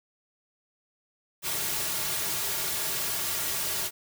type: noise with comb filter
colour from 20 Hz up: white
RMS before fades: -30 dBFS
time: 1.42-3.91 s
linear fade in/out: 50 ms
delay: 3.9 ms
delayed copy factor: -0.65
effects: none